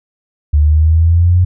sine exponential sweep, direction up, 73.1 to 91 Hz, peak -6 dBFS, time 0.53-1.45 s, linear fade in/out 10 ms, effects none

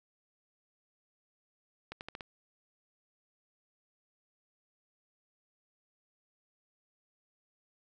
accelerating click train, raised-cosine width 0.3 ms, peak -25 dBFS, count 5, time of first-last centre 1.92-2.208 s, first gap 89 ms, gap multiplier 0.86, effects none

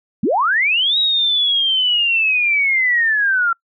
sine linear two-way sweep, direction up then down, 163.9 to 3844 to 1351 Hz, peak -13 dBFS, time 0.23-3.53 s, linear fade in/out 5 ms, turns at 0.98 s, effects noise-tail reverb RT60 0.1 s tail -25 dB re dry

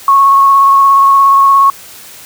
sine tone with vibrato, 1100 Hz, C#6, 14 cents flat, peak -3 dBFS, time 0.08-1.7 s, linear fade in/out 2 ms, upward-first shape sine, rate 17 Hz, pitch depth 14 cents each way, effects white hiss -33 dBFS RMS until 2.25 s + high-pass 60 Hz 12 dB/octave

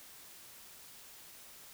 silence, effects white hiss -54 dBFS RMS until 1.73 s

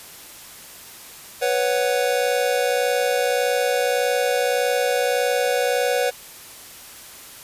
square chord, B suspended second, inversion none, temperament just, 493.9 / 555.6 / 740.8 Hz, B4 / C#5 / F#5, 0 / +4 / +2 cents, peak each -22 / -24 / -26 dBFS, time 1.41-6.11 s, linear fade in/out 20 ms, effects white hiss -41 dBFS RMS until 7.43 s + resampled to 32000 Hz

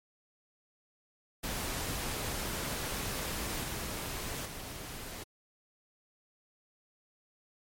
pink noise with level steps, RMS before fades -36 / -38 / -43 dBFS, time 1.43-5.24 s, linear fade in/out 10 ms, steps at 3.63 / 4.45 s, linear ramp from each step 10 ms, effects MP3 64 kbps

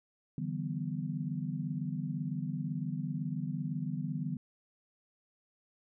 sine chord, E minor seventh, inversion third, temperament equal with one note detuned, 146.83 / 164.81 / 192.63 / 246.9 Hz, D3 / E3 / G3 / B3, 0 / 0 / -30 / 0 cents, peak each -37 / -38 / -40 / -40 dBFS, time 0.38-4.37 s, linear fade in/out 2 ms, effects none

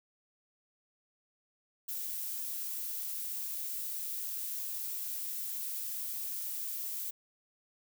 violet noise, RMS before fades -38 dBFS, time 1.88-7.11 s, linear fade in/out 10 ms, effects none

